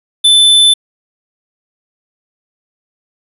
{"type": "tone", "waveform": "square", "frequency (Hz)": 3520, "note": "A7", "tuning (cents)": 0, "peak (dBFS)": -5, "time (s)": [0.24, 0.74], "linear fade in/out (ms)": 10, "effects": ["resampled to 32000 Hz"]}